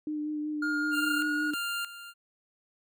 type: tone with vibrato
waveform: sine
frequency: 301.7 Hz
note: D4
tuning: 47 cents sharp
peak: -30 dBFS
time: 0.07-1.54 s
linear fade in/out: 2 ms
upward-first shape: sine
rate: 5.3 Hz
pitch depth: 17 cents each way
type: tone with pitch glide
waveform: triangle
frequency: 1416 to 1441.6 Hz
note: F6 to F#6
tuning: +23 to -45 cents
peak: -27 dBFS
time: 0.62-1.51 s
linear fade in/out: 5 ms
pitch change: +32 cents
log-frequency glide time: 1-1.26 s
type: tone with tremolo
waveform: 25% pulse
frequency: 1396.9 Hz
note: F6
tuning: in tune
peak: -27 dBFS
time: 0.91-2.14 s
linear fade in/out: 50 ms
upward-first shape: square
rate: 1.6 Hz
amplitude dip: 75%
effects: none